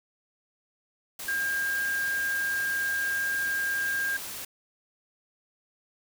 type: tone in noise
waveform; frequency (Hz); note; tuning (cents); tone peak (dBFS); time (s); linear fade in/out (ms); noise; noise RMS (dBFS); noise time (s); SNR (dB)
sine; 1608; G6; +44; -26; 1.28-4.17; 5; white; -38; 1.19-4.45; +9
effects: none